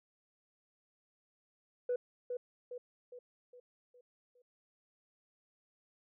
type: tone with echo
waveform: sine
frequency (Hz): 492.6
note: B4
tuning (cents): -5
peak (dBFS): -29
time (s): 1.89-1.96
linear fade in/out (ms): 5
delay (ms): 410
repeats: 6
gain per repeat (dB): -6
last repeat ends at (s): 4.42
effects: tanh soft clip ceiling -28 dBFS